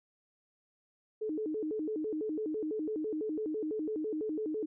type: tone with vibrato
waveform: sine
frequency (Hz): 365.7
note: F#4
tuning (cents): -20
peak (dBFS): -32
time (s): 1.21-4.66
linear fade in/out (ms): 10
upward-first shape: square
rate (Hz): 6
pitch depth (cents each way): 290
effects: none